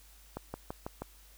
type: accelerating click train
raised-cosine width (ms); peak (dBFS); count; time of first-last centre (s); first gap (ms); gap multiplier
1; -23; 5; 0.37-1.02; 170; 0.97
effects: added 50 Hz sine -57 dBFS peak until 1.37 s + white hiss -60 dBFS RMS until 1.37 s